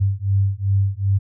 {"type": "beating tone pair", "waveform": "sine", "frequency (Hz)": [97.1, 99.7], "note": ["G2", "G2"], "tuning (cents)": [-16, 30], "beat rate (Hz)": 2.6, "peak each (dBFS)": -19, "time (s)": [0, 1.19], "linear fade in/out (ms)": 20, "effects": []}